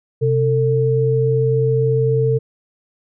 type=tone pair together; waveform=sine; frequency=129.98 / 448.2 Hz; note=C3 / A4; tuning=-11 / +32 cents; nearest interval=octave + major sixth; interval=2143 cents; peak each=-16 dBFS; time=0.21-2.39 s; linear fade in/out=20 ms; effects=none